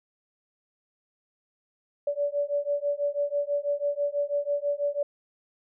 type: beating tone pair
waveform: sine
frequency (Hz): 573 / 579.1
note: D5 / D5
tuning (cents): -43 / -24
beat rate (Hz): 6.1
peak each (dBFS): -28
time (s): 2.07-5.03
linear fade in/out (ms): 5
effects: none